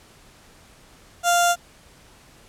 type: tone with notch filter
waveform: 15% pulse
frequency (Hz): 697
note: F5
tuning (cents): -4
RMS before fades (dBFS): -18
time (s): 1.23-1.56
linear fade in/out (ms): 50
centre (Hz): 2200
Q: 0.82
effects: pink hiss -51 dBFS RMS until 2.48 s + low-pass 11000 Hz 12 dB/octave